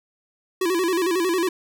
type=tone with vibrato; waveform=square; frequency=354.4 Hz; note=F4; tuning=25 cents sharp; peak=-20 dBFS; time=0.61-1.49 s; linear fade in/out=5 ms; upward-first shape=square; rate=11 Hz; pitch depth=97 cents each way; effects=none